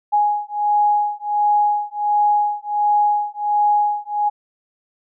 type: beating tone pair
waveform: sine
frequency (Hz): 830.6 / 832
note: G#5 / G#5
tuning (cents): 0 / +3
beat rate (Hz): 1.4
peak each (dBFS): -18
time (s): 0.12-4.3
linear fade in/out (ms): 20
effects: none